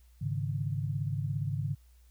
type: chord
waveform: sine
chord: Ab suspended fourth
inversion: none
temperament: just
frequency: 103.83 / 138.43 / 155.74 Hz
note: Ab2 / Db3 / Eb3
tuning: 0 / -2 / +2 cents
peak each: -34 / -33 / -36 dBFS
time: 0.21-1.75 s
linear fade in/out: 10 ms
effects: added 60 Hz sine -56 dBFS peak until 2.1 s + white hiss -70 dBFS RMS until 2.1 s